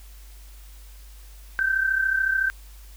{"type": "tone pair together", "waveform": "sine", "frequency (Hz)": [1525.2, 1559], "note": ["G6", "G6"], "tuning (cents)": [-48, -10], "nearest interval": "unison", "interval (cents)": 38, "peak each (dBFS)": [-26, -21], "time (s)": [1.59, 2.5], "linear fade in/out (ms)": 0, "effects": ["added 50 Hz sine -42 dBFS peak until 2.96 s", "white hiss -53 dBFS RMS until 2.96 s"]}